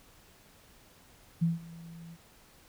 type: tone with ADSR envelope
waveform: sine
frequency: 167 Hz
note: E3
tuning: 23 cents sharp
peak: -22 dBFS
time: 1.41-2.18 s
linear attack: 18 ms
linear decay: 160 ms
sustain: -22 dB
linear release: 53 ms
effects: pink hiss -59 dBFS RMS until 2.68 s